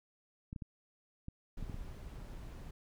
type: clicks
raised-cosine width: 5 ms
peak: -30 dBFS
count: 7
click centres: 0.529 / 0.562 / 0.622 / 1.284 / 1.627 / 1.697 / 1.744 s
type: noise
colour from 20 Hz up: brown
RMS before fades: -46 dBFS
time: 1.57-2.71 s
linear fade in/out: 5 ms
effects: none